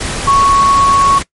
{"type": "tone in noise", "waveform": "sine", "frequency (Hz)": 1109, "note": "C#6", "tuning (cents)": 0, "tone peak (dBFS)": -6, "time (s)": [0.27, 1.19], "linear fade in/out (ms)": 10, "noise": "pink", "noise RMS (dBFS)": -19, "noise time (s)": [0, 1.23], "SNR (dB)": 10, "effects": ["noise-tail reverb RT60 0.1 s tail -20 dB re dry", "MP3 48 kbps"]}